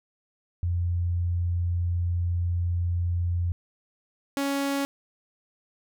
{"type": "tone pair in turn", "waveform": ["sine", "sawtooth"], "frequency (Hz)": [87.2, 278.4], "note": ["F2", "C#4"], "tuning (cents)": [-2, 8], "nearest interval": "octave + minor sixth", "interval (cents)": 2010, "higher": "second", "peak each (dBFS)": [-23, -21], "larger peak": "second", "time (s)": [[0.63, 3.52], [4.37, 4.85]], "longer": "first", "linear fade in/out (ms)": 0, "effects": []}